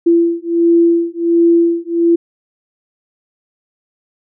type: beating tone pair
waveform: sine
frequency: 337.6 / 339 Hz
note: E4 / E4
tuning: +41 / +49 cents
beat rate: 1.4 Hz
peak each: -12 dBFS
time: 0.06-2.16 s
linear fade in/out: 10 ms
effects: none